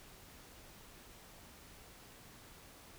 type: silence
effects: pink hiss -57 dBFS RMS until 2.98 s